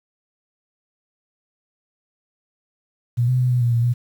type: tone with pitch steps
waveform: sine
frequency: 119.9 / 126.9 / 125.7 / 123.7 / 119.4 / 117.4 / 121.3 Hz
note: A#2 / B2 / B2 / B2 / A#2 / A#2 / B2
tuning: +49 / +47 / +31 / +3 / +42 / +13 / -31 cents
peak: -15 dBFS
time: 3.17-3.94 s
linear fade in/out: 20 ms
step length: 110 ms
effects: 8-bit